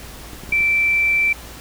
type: clicks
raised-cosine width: 3 ms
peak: -22 dBFS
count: 5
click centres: 0.333 / 0.436 / 0.492 / 0.525 / 0.607 s
type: tone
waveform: sine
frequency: 2336 Hz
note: D7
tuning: 10 cents flat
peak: -14 dBFS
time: 0.52-1.33 s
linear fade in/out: 5 ms
effects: added 57 Hz sine -41 dBFS peak until 1.6 s + pink hiss -38 dBFS RMS until 1.6 s